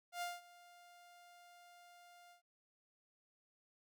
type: tone with ADSR envelope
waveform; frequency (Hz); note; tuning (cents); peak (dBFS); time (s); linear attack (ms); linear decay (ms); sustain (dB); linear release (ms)
sawtooth; 702; F5; +9; -35; 0.12-2.42; 97; 190; -21; 110
effects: none